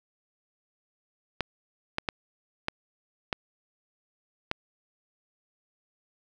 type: clicks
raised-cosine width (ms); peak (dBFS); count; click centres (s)
0.3; -11; 6; 1.407 / 1.984 / 2.088 / 2.684 / 3.328 / 4.514
effects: none